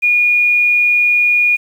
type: tone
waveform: sine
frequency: 2440 Hz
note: D#7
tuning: 34 cents flat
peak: -9 dBFS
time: 0.02-1.57 s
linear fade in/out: 20 ms
effects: 7-bit